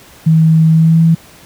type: tone with pitch glide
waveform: sine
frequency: 160.3 to 164.14 Hz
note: E3 to E3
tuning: -48 to -7 cents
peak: -5 dBFS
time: 0.26-1.15 s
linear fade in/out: 10 ms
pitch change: +41 cents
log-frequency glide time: 0.71-1.02 s
effects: pink hiss -40 dBFS RMS until 1.45 s + high-pass 60 Hz 12 dB/octave